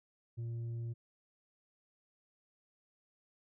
sine tone with tanh clipping, 116.54 Hz, A#2, in tune, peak -38 dBFS, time 0.37-0.94 s, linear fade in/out 20 ms, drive 4 dB, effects none

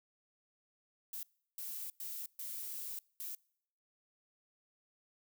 violet noise bursts at uneven times, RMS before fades -43 dBFS, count 5, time 1.13-1.23 / 1.58-1.9 / 2-2.26 / 2.39-2.99 / 3.2-3.35 s, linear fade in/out 2 ms, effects noise-tail reverb RT60 0.7 s tail -26 dB re dry

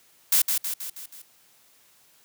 blue noise with echo, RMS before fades -19 dBFS, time 0.32-0.42 s, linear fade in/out 5 ms, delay 160 ms, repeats 5, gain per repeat -5 dB, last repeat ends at 1.22 s, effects white hiss -59 dBFS RMS until 2.24 s + high-pass 80 Hz 12 dB/octave

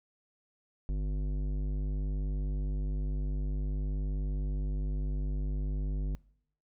sine tone with tanh clipping, 49.74 Hz, G1, 26 cents sharp, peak -31 dBFS, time 0.89-6.15 s, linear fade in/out 0 ms, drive 14 dB, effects noise-tail reverb RT60 0.7 s tail -24 dB re dry

